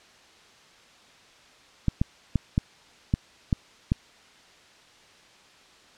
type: clicks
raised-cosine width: 5 ms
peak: -9 dBFS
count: 7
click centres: 1.883 / 2.015 / 2.357 / 2.579 / 3.139 / 3.528 / 3.919 s
effects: white hiss -54 dBFS RMS until 5.97 s + low-pass 5000 Hz 12 dB/octave